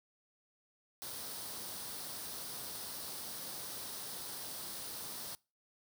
white noise with comb filter, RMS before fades -44 dBFS, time 1.02-5.35 s, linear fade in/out 0 ms, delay 0.21 ms, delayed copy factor +0.5, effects noise-tail reverb RT60 0.3 s tail -24 dB re dry + high-pass 80 Hz 12 dB/octave

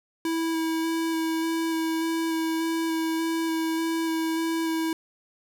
square tone with vibrato, 325.9 Hz, E4, 20 cents flat, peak -25 dBFS, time 0.25-4.93 s, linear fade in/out 2 ms, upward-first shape square, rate 1.7 Hz, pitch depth 10 cents each way, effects none

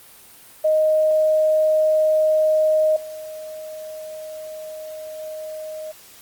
sine tone with level steps, 622.3 Hz, D#5, in tune, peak -14 / -31 / -29 dBFS, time 0.64-5.92 s, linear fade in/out 10 ms, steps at 2.96 / 5.19 s, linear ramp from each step 5 ms, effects white hiss -46 dBFS RMS until 6.21 s + Opus 32 kbps

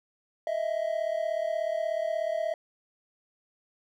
triangle tone pair together, 629 / 665.6 Hz, D#5 / E5, +19 / +17 cents, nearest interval minor second, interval 98 cents, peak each -28 dBFS, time 0.47-2.54 s, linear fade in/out 2 ms, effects none

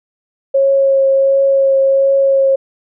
sine tone with vibrato, 544 Hz, C#5, 33 cents flat, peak -8 dBFS, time 0.54-2.56 s, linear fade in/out 10 ms, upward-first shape triangle, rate 1.4 Hz, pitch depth 14 cents each way, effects none

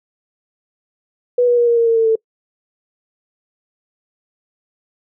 sine tone with pitch steps, 490.2 / 483.5 / 476.8 / 470.2 / 463.8 / 457.4 / 451.1 / 444.9 Hz, B4 / B4 / A#4 / A#4 / A#4 / A#4 / A4 / A4, -13 / -37 / +39 / +15 / -9 / -33 / +43 / +19 cents, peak -10 dBFS, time 1.38-2.156 s, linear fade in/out 5 ms, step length 97 ms, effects noise-tail reverb RT60 0.1 s tail -25 dB re dry

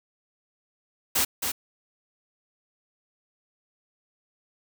white noise with echo, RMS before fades -23 dBFS, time 1.15-1.25 s, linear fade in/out 10 ms, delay 270 ms, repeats 1, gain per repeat -5 dB, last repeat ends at 1.52 s, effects none

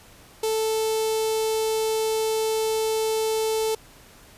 sawtooth tone with notch filter, 440 Hz, A4, in tune, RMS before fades -24 dBFS, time 0.43-3.75 s, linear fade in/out 5 ms, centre 1600 Hz, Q 0.61, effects pink hiss -50 dBFS RMS until 4.37 s + resampled to 32000 Hz

